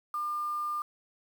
sine tone with quantisation, 1200 Hz, D6, 37 cents sharp, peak -30 dBFS, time 0.14-0.82 s, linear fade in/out 2 ms, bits 8, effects none

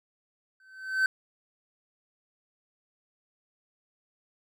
triangle tone with exponential growth, 1535 Hz, G6, 37 cents flat, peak -17 dBFS, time 0.6-1.06 s, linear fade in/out 2 ms, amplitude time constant 98 ms, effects none

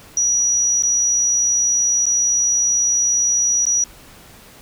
sine tone with dropouts, 5820 Hz, F#8, 29 cents flat, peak -14 dBFS, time 0.17-3.84 s, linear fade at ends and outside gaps 2 ms, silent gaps 0.825-0.834 / 2.057-2.065 / 3.654-3.666 s, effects pink hiss -44 dBFS RMS until 4.61 s

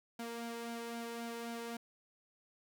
sawtooth tone with flanger, 233.1 Hz, A#3, in tune, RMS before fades -43 dBFS, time 0.19-1.77 s, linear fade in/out 5 ms, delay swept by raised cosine 1.3 to 2.05 ms, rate 3.8 Hz, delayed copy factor +0.55, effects none

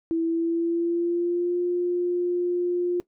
sine tone with pitch glide, 329.6 to 353.3 Hz, E4 to F4, 0 to +20 cents, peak -21 dBFS, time 0.11-3 s, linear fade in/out 0 ms, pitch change +120 cents, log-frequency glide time 0.23-1.59 s, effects noise-tail reverb RT60 0.1 s tail -18 dB re dry

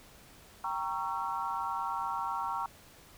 sine chord, G diminished seventh, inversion none, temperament equal with one note detuned, 784 / 932.3 / 1108.7 / 1347.8 Hz, G5 / Bb5 / Db6 / Fb6, 0 / 0 / 0 / +38 cents, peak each -39 / -35 / -37 / -39 dBFS, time 0.64-2.66 s, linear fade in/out 2 ms, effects pink hiss -56 dBFS RMS until 3.17 s

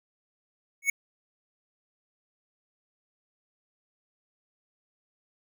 square tone with exponential growth, 2217 Hz, C#7, in tune, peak -18 dBFS, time 0.82-0.9 s, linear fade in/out 5 ms, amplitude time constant 16 ms, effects none

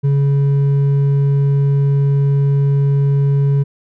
sine tone with hard clipping, 140.2 Hz, C#3, 20 cents sharp, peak -12 dBFS, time 0.03-3.64 s, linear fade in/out 20 ms, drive 4 dB, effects none

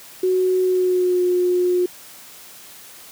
sine tone with pitch glide, 370 to 359.1 Hz, F#4 to F4, 0 to +48 cents, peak -15 dBFS, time 0.23-1.86 s, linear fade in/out 5 ms, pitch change -52 cents, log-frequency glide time 0.63-1.23 s, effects white hiss -42 dBFS RMS until 3.11 s + high-pass 100 Hz 12 dB/octave

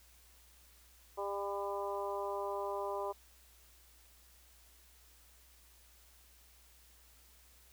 harmonic tone, 200 Hz, G3, 35 cents sharp, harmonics 2 / 3 / 4 / 5 / 6, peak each -40 / -41 / -44 / -41 / -49 dBFS, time 1.17-3.13 s, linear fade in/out 20 ms, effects added 60 Hz sine -64 dBFS peak until 7.72 s + white hiss -64 dBFS RMS until 7.72 s

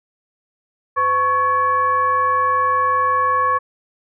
sine tone with frequency modulation, 1108.7 Hz, C#6, in tune, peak -14 dBFS, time 0.96-3.59 s, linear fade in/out 20 ms, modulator 600 Hz, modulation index 0.57, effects none

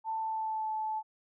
sine tone with pitch glide, 887 to 869.7 Hz, A5 to A5, +14 to -20 cents, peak -31 dBFS, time 0.04-1.03 s, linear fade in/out 50 ms, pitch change -34 cents, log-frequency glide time 0.18-0.71 s, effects none

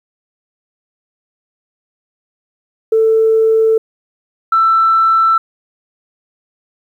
sine tone pair in turn, 444.2 / 1331.1 Hz, A4 / E6, +16 / +16 cents, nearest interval octave + perfect fifth, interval 1900 cents, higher second, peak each -7 dBFS, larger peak neither, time 2.92-3.78 / 4.52-5.38 s, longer neither, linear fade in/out 5 ms, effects tanh soft clip ceiling -3 dBFS + 8-bit

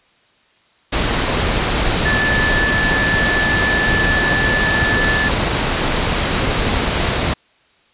sine tone in noise, 1741 Hz, A6, 19 cents flat, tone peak -16 dBFS, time 2.05-5.29 s, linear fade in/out 10 ms, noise pink, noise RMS -17 dBFS, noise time 0.92-7.34 s, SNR -2 dB, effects white hiss -55 dBFS RMS until 7.93 s + resampled to 8000 Hz

